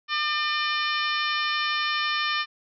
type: harmonic tone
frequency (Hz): 601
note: D5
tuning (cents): +40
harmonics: 2 / 3 / 4 / 5 / 6 / 7 / 8 / 9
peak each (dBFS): -28 / -29 / -31 / -32 / -34 / -36 / -40 / -37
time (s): 0.08-2.46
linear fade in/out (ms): 50
effects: none